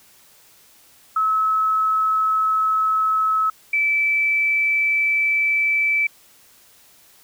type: tone pair in turn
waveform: sine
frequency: 1293 / 2316 Hz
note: E6 / D7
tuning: -34 / -25 cents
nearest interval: minor seventh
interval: 1009 cents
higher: second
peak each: -16 dBFS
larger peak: neither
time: 1.16-3.5 / 3.73-6.07 s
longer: neither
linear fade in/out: 5 ms
effects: white hiss -52 dBFS RMS until 7.23 s